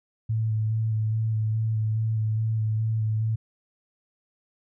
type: tone with vibrato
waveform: sine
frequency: 110 Hz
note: A2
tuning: in tune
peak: -22 dBFS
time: 0.29-3.36 s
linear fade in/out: 10 ms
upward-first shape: square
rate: 2.4 Hz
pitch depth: 16 cents each way
effects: none